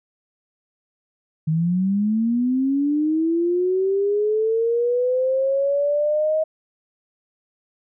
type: linear sweep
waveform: sine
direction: up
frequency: 153.8 to 633 Hz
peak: -17 dBFS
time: 1.47-6.44 s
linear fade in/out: 10 ms
effects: none